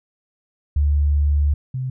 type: tone pair in turn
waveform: sine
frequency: 72.8 / 129.43 Hz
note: D2 / C3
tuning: -15 / -18 cents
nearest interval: minor seventh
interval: 997 cents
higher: second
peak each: -14 / -22 dBFS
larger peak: first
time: 0.76-1.54 / 1.74-1.9 s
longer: first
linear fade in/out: 5 ms
effects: none